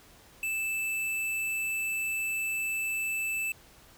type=tone with hard clipping; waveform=sine; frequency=2637 Hz; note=E7; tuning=in tune; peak=-30 dBFS; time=0.43-3.52 s; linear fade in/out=2 ms; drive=17 dB; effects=pink hiss -56 dBFS RMS until 3.97 s